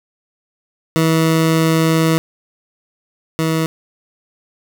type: tone pair in turn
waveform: 20% pulse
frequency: 161.6 / 160.9 Hz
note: E3 / E3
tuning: -34 / -42 cents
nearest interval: unison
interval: 8 cents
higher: first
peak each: -7 / -10 dBFS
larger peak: first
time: 0.96-2.18 / 3.39-3.66 s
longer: first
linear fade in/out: 0 ms
effects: none